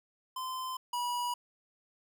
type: tone pair in turn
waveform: square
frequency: 1031 / 971.1 Hz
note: C6 / B5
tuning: -26 / -29 cents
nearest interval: minor second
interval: 103 cents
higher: first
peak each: -36 / -32 dBFS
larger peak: second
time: 0.36-0.77 / 0.93-1.34 s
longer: neither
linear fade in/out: 5 ms
effects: none